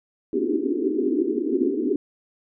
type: band-pass noise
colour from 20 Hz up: white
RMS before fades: -23 dBFS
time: 0.33-1.96 s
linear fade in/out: 2 ms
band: 240 to 410 Hz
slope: 96 dB/octave
effects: none